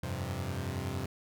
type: chord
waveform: sawtooth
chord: F suspended second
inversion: none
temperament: equal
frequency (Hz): 87.31 / 98 / 130.81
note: F2 / G2 / C3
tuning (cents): 0 / 0 / 0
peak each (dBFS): -34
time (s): 0.03-1.06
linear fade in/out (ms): 5
effects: none